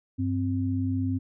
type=tone pair together; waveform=sine; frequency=98.13 / 261.6 Hz; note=G2 / C4; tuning=+2 / 0 cents; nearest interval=octave + perfect fourth; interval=1698 cents; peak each=-27 dBFS; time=0.18-1.19 s; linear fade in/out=20 ms; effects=none